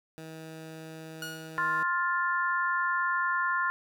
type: tone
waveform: 15% pulse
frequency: 159.8 Hz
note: D#3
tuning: 47 cents sharp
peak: -35 dBFS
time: 0.18-1.83 s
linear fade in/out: 0 ms
type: tone with exponential decay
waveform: sawtooth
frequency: 1446 Hz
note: F#6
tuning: 40 cents flat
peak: -30 dBFS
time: 1.22-1.78 s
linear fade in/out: 2 ms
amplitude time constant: 120 ms
type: harmonic tone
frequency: 351 Hz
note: F4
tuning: 9 cents sharp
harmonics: 3 / 4 / 5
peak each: -29 / -30 / -31 dBFS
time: 1.58-3.7 s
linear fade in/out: 0 ms
effects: none